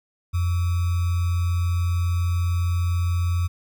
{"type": "tone with sample-and-hold", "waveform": "sine", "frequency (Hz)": 87.3, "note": "F2", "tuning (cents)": 0, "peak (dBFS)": -19, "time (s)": [0.33, 3.48], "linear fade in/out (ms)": 20, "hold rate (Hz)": 1225, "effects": []}